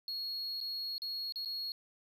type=tone with dropouts; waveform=triangle; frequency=4315 Hz; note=C#8; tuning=47 cents flat; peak=-35 dBFS; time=0.08-1.72 s; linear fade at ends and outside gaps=1 ms; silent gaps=0.604-0.611 / 0.981-1.019 / 1.323-1.358 / 1.449-1.457 s; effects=none